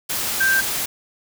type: tone in noise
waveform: sine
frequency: 1572 Hz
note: G6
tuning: 4 cents sharp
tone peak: -15 dBFS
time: 0.4-0.61 s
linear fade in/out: 10 ms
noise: white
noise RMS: -24 dBFS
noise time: 0.09-0.86 s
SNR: +6 dB
effects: none